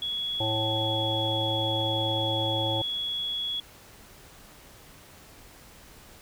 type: tone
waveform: sine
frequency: 3360 Hz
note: G#7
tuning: 19 cents sharp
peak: -28 dBFS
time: 0.02-3.6 s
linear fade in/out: 2 ms
type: harmonic tone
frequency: 109.6 Hz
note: A2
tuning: 6 cents flat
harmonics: 1 / 3 / 5 / 7 / 8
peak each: -31 / -34 / -32 / -36 / -35 dBFS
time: 0.4-2.82 s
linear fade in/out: 5 ms
effects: pink hiss -51 dBFS RMS until 6.21 s